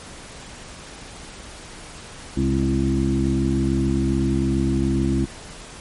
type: harmonic tone with a mistuned harmonic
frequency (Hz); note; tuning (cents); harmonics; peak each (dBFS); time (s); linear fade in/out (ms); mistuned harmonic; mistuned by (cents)
67; C2; +42; 1 / 2 / 3 / 4 / 5; -24 / -24 / -24 / -24 / -24; 2.36-5.26; 20; 3; +38
effects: pink hiss -39 dBFS RMS until 5.8 s + MP3 48 kbps